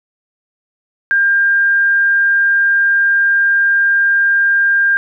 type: tone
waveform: sine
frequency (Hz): 1600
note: G6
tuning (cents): +35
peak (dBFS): -9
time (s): 1.11-4.97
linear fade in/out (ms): 0
effects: none